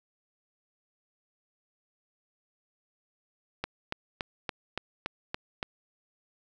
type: click train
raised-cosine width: 0.3 ms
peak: -15 dBFS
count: 8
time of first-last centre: 3.64-5.629 s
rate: 3.52 Hz
effects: none